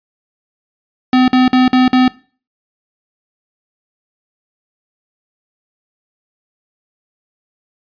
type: tone bursts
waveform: square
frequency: 254.9 Hz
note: C4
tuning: 45 cents flat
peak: -8 dBFS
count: 5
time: 1.13-2.08 s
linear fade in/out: 2 ms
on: 150 ms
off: 50 ms
effects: noise-tail reverb RT60 0.4 s tail -21 dB re dry + resampled to 11025 Hz